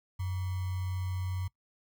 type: tone with sample-and-hold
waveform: sine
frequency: 92.2 Hz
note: F#2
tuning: 6 cents flat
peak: -31 dBFS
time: 0.19-1.48 s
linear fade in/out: 10 ms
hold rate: 1050 Hz
effects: noise-tail reverb RT60 0.1 s tail -20 dB re dry